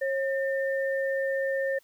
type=tone pair together; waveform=sine; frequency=541.5 / 1804 Hz; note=C#5 / A6; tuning=-41 / +43 cents; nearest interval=octave + major sixth; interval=2084 cents; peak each=-26 / -32 dBFS; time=0.01-1.79 s; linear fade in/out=10 ms; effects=white hiss -63 dBFS RMS until 1.83 s